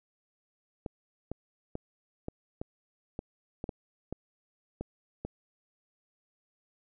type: clicks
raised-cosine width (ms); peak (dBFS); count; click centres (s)
2; -22; 11; 0.862 / 1.316 / 1.754 / 2.284 / 2.615 / 3.191 / 3.641 / 3.692 / 4.126 / 4.81 / 5.25
effects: none